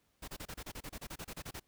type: noise bursts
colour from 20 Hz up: pink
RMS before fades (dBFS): -44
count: 16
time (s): 0.22-1.599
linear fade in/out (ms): 10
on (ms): 59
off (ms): 29
effects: pink hiss -75 dBFS RMS until 1.67 s